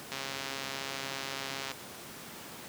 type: click train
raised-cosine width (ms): 0.2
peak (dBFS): -19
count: 218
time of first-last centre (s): 0.12-1.716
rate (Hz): 136
effects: pink hiss -45 dBFS RMS until 2.68 s + high-pass 150 Hz 12 dB/octave